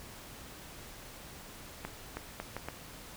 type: accelerating click train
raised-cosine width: 0.5 ms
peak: -22 dBFS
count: 5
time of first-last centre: 1.85-2.686 s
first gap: 320 ms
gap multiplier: 0.72
effects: pink hiss -49 dBFS RMS until 3.16 s